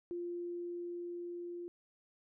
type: tone with level ramp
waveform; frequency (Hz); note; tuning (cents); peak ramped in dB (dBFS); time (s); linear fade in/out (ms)
sine; 348.4; F4; -4; -37 to -41; 0.11-1.68; 0
effects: none